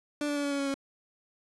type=tone with pitch steps; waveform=30% pulse; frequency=293.7 / 290.5 / 287.3 / 284.2 / 281.1 / 278 / 275 Hz; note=D4 / D4 / D4 / C#4 / C#4 / C#4 / C#4; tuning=0 / -19 / -38 / +43 / +24 / +5 / -14 cents; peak=-26 dBFS; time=0.21-0.742 s; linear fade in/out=2 ms; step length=76 ms; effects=resampled to 24000 Hz + 9-bit